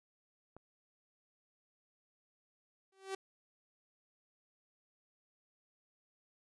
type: click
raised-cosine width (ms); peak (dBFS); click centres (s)
1; -38; 0.566
type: tone with exponential growth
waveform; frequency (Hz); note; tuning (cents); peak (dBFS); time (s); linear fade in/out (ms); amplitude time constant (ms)
sawtooth; 385.4; G4; -29; -31; 2.92-3.15; 5; 48
effects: resampled to 24000 Hz